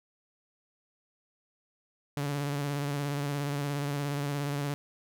sawtooth tone with vibrato, 143.1 Hz, D3, 45 cents flat, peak -26 dBFS, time 2.17-4.74 s, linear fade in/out 0 ms, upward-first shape square, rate 17 Hz, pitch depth 31 cents each way, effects none

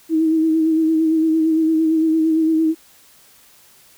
sine tone with vibrato, 319.6 Hz, D#4, 47 cents sharp, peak -13 dBFS, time 0.09-2.75 s, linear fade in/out 50 ms, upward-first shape sine, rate 8.8 Hz, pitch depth 31 cents each way, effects white hiss -50 dBFS RMS until 3.97 s

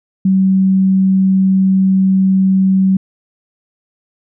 sine tone, 190.5 Hz, G3, 49 cents flat, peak -8 dBFS, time 0.25-2.97 s, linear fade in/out 5 ms, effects none

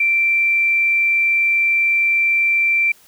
sine tone, 2349 Hz, D7, in tune, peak -13 dBFS, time 0-2.92 s, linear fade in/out 5 ms, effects white hiss -50 dBFS RMS until 3.07 s

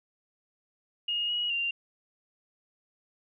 sine tone with pitch steps, 2859 / 2903 / 2781 Hz, F7 / F#7 / F7, +40 / -34 / -8 cents, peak -27 dBFS, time 1.08-1.71 s, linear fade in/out 5 ms, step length 210 ms, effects none

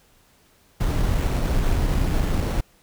brown noise with sample-and-hold, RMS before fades -21 dBFS, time 0.8-2.61 s, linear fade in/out 10 ms, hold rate 4900 Hz, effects pink hiss -58 dBFS RMS until 2.82 s

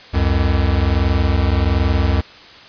square tone pair together, 67.7 / 89.06 Hz, C#2 / F2, -40 / +34 cents, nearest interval perfect fourth, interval 474 cents, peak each -17 dBFS, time 0.13-2.22 s, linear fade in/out 20 ms, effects white hiss -40 dBFS RMS until 2.68 s + resampled to 11025 Hz

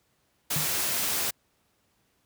white noise, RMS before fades -28 dBFS, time 0.5-1.31 s, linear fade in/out 10 ms
sine tone with exponential decay, 153.9 Hz, D#3, 19 cents flat, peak -25 dBFS, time 0.56-0.75 s, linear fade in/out 0 ms, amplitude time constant 41 ms
effects pink hiss -70 dBFS RMS until 2.25 s + high-pass 60 Hz 12 dB/octave

